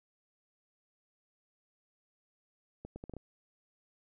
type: accelerating click train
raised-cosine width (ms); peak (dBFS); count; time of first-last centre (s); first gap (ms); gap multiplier
2; -30; 6; 2.85-3.167; 110; 0.72
effects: none